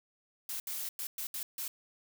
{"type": "noise bursts at uneven times", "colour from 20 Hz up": "blue", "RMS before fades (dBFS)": -38, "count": 6, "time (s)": [[0.49, 0.6], [0.67, 0.89], [0.99, 1.07], [1.18, 1.27], [1.34, 1.43], [1.58, 1.68]], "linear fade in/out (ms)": 2, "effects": []}